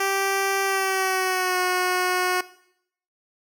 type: tone with pitch glide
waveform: 10% pulse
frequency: 390.6 to 364.4 Hz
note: G4 to F#4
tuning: -6 to -26 cents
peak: -13 dBFS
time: 0-2.41 s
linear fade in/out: 5 ms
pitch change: -120 cents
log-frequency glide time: 0.64-1.58 s
effects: noise-tail reverb RT60 0.7 s tail -17 dB re dry